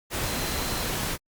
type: tone in noise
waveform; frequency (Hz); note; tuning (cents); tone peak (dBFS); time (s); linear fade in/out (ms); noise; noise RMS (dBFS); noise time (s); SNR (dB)
sine; 4093; C8; -39; -40; 0.23-0.91; 50; pink; -29; 0.1-1.18; -14
effects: Opus 48 kbps